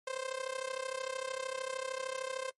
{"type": "tone with amplitude modulation", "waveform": "sawtooth", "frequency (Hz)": 523.3, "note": "C5", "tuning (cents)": 0, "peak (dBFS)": -29, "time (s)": [0.07, 2.51], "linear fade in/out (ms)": 5, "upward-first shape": "sine", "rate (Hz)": 33.2, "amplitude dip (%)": 85, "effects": ["noise-tail reverb RT60 0.1 s tail -21 dB re dry", "MP3 48 kbps"]}